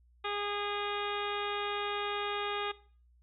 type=harmonic tone with a mistuned harmonic; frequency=409.9 Hz; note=G#4; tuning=23 cents flat; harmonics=1 / 2 / 3 / 4 / 5 / 6 / 7 / 8 / 9; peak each=-39 / -39 / -38 / -44 / -44 / -42 / -46 / -45 / -44 dBFS; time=0.24-2.72 s; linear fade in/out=10 ms; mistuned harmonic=8; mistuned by=+19 cents; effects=noise-tail reverb RT60 0.4 s tail -17 dB re dry + added 60 Hz sine -61 dBFS peak until 3.22 s